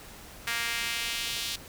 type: tone with high-pass filter sweep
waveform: sawtooth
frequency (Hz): 233.1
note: A#3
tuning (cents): 0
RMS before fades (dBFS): -32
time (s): 0.47-1.56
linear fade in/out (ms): 5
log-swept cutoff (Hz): 1800 to 3600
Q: 1.6
effects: pink hiss -47 dBFS RMS until 1.68 s